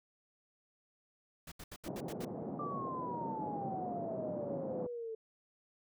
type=noise bursts; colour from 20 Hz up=pink; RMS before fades=-48 dBFS; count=7; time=1.47-2.25 s; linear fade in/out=5 ms; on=48 ms; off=74 ms
type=band-pass noise; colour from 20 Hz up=pink; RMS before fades=-42 dBFS; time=1.86-4.87 s; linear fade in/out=5 ms; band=150 to 690 Hz; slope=24 dB/octave
type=exponential sweep; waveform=sine; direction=down; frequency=1188 to 440 Hz; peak=-39 dBFS; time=2.59-5.15 s; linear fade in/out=5 ms
effects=none